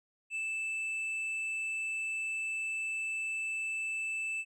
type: tone with hard clipping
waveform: sine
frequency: 2637 Hz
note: E7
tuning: in tune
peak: -34 dBFS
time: 0.3-4.45 s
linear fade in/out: 50 ms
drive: 4 dB
effects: none